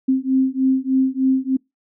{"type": "beating tone pair", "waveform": "sine", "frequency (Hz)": [261.6, 264.9], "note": ["C4", "C4"], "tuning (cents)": [0, 22], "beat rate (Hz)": 3.3, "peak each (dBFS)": -18, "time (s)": [0.08, 1.57], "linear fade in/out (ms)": 10, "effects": ["noise-tail reverb RT60 0.2 s tail -26 dB re dry"]}